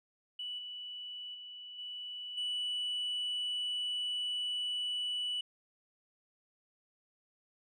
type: tone with level steps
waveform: sine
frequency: 2960 Hz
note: F#7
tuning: in tune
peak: -37 / -41 / -45 / -40 / -31 dBFS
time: 0.39-5.41 s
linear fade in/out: 5 ms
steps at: 0.58 / 1.34 / 1.78 / 2.37 s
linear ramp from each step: 10 ms
effects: tanh soft clip ceiling -31 dBFS

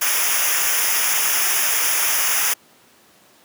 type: noise with comb filter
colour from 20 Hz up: white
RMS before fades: -19 dBFS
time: 0.01-2.54 s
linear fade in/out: 10 ms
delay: 0.24 ms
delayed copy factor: -0.9
effects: pink hiss -52 dBFS RMS until 3.44 s + high-pass 200 Hz 12 dB/octave

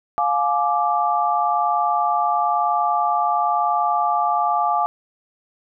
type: chord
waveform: sine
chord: D diminished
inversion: first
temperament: just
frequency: 704.8 / 845.8 / 1174.7 Hz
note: F5 / Ab5 / D6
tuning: +16 / +31 / 0 cents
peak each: -21 dBFS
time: 0.18-4.86 s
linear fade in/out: 0 ms
effects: none

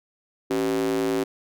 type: tone with high-pass filter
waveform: square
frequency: 55 Hz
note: A1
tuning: in tune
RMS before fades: -24 dBFS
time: 0.5-1.24 s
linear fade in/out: 10 ms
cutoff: 330 Hz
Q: 9.8
effects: none

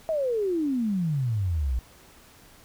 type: exponential sweep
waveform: sine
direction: down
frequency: 659.3 to 58 Hz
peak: -23 dBFS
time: 0.09-1.79 s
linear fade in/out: 0 ms
effects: pink hiss -53 dBFS RMS until 2.64 s

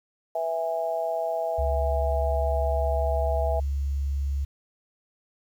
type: harmonic tone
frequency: 164.1 Hz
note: E3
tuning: 8 cents flat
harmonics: 3 / 4 / 5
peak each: -34 / -26 / -32 dBFS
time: 0.35-3.6 s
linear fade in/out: 5 ms
type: tone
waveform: sine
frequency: 69.6 Hz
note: C#2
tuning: 8 cents sharp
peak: -24 dBFS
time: 1.58-4.45 s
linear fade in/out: 10 ms
effects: 9-bit

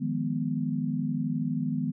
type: chord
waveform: sine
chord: F half-diminished seventh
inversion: third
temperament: equal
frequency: 155.56 / 174.61 / 207.7 / 246.9 Hz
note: Eb3 / F3 / Ab3 / Cb4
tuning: 0 / 0 / 0 / 0 cents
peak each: -31 / -35 / -33 / -30 dBFS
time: 0-1.92 s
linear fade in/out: 20 ms
effects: none

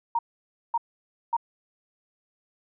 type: tone bursts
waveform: sine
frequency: 932.3 Hz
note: A#5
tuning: in tune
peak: -21 dBFS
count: 3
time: 0.15-1.367 s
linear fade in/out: 5 ms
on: 39 ms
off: 550 ms
effects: none

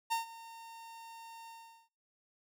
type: tone with ADSR envelope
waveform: 45% pulse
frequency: 914 Hz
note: A#5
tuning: 34 cents flat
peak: -29 dBFS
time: 0.1-1.89 s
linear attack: 22 ms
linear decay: 130 ms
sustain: -19 dB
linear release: 400 ms
effects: noise-tail reverb RT60 0.6 s tail -26 dB re dry

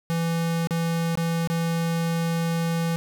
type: tone with dropouts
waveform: square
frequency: 166.6 Hz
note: E3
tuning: 19 cents sharp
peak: -23 dBFS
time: 0.1-2.96 s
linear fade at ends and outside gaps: 0 ms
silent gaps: 0.672-0.708 / 1.154-1.174 / 1.474-1.5 s
effects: none

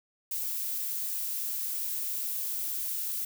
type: noise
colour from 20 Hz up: violet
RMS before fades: -33 dBFS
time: 0.31-3.25 s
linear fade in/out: 5 ms
effects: none

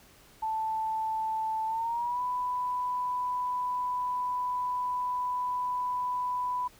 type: tone with pitch glide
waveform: sine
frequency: 880 to 993.5 Hz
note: A5 to B5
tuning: 0 to +10 cents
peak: -28 dBFS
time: 0.42-6.68 s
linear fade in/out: 10 ms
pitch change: +210 cents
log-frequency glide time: 1.66-2.21 s
effects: pink hiss -57 dBFS RMS until 6.79 s

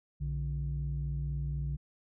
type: tone pair together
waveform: sine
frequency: 60.9 / 144.97 Hz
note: B1 / D3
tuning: -24 / -22 cents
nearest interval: octave + minor third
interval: 1502 cents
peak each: -33 / -33 dBFS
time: 0.2-1.77 s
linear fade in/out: 20 ms
effects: tanh soft clip ceiling -26 dBFS

